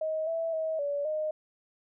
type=tone with pitch steps; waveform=sine; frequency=630 / 658 / 638 / 573 / 617 Hz; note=D#5 / E5 / D#5 / D5 / D#5; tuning=+21 / -3 / +43 / -43 / -15 cents; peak=-28 dBFS; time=0.01-1.31 s; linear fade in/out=5 ms; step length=260 ms; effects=none